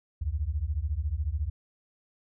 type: beating tone pair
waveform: sine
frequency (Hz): 68 / 82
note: C#2 / E2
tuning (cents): -33 / -9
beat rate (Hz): 14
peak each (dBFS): -30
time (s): 0.21-1.5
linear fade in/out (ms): 10
effects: none